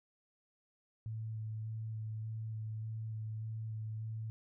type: tone with vibrato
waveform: sine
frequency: 110 Hz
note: A2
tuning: in tune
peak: -38 dBFS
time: 1.06-4.3 s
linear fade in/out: 0 ms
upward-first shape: square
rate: 1.7 Hz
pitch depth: 11 cents each way
effects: none